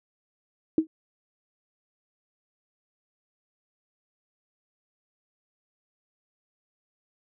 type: tone with exponential decay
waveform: sine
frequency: 317.9 Hz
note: D#4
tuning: 37 cents sharp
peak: -13 dBFS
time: 0.78-0.87 s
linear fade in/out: 2 ms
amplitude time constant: 19 ms
effects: none